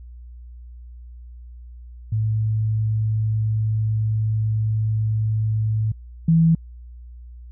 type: tone pair in turn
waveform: sine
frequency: 109.1 / 163.99 Hz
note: A2 / E3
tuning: -14 / -9 cents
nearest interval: perfect fifth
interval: 705 cents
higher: second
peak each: -18 / -12 dBFS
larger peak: second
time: 2.12-5.92 / 6.28-6.55 s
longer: first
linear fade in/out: 5 ms
effects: added 60 Hz sine -37 dBFS peak until 7.51 s